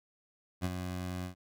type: tone with ADSR envelope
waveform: 20% pulse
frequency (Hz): 90.8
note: F#2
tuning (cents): -32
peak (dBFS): -24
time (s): 0.61-1.35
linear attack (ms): 36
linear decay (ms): 41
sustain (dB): -7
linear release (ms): 110
effects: none